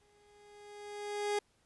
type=tone with exponential growth; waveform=30% pulse; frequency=412.8 Hz; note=G#4; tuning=10 cents flat; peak=-27 dBFS; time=0.01-1.39 s; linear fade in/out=5 ms; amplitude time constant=300 ms; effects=pink hiss -72 dBFS RMS until 1.65 s + resampled to 24000 Hz